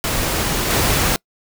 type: noise with level steps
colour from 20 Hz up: pink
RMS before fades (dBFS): -20 / -17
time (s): 0.04-1.16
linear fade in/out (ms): 0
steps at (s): 0.7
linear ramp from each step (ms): 5
effects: noise-tail reverb RT60 0.1 s tail -26 dB re dry